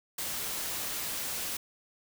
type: noise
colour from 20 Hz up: white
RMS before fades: -35 dBFS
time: 0.18-1.57 s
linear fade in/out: 5 ms
effects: none